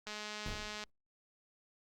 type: click train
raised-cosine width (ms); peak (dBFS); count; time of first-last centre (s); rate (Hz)
0.2; -26; 163; 0.07-0.838; 211
type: noise with exponential decay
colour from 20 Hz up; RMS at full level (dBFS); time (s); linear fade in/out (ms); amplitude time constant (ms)
brown; -37; 0.46-0.9; 1; 95
effects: Opus 48 kbps